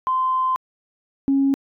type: tone pair in turn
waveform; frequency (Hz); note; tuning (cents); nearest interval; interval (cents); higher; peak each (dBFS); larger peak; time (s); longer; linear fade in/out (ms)
sine; 1035 / 274; C6 / C#4; -19 / -20; octave + major seventh; 2301; first; -17 / -14; second; 0.07-0.56 / 1.28-1.54; first; 0
effects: tanh soft clip ceiling -10 dBFS